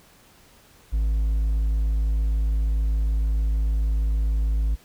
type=tone with hard clipping; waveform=triangle; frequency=53.3 Hz; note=G#1; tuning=46 cents sharp; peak=-20 dBFS; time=0.92-4.76 s; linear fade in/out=20 ms; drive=5 dB; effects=pink hiss -54 dBFS RMS until 4.84 s